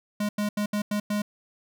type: tone bursts at uneven times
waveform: square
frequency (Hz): 207.7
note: G#3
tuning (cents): 0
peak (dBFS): -25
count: 6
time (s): 0.2-0.29 / 0.38-0.49 / 0.57-0.66 / 0.73-0.82 / 0.91-1 / 1.1-1.22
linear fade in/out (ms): 5
effects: none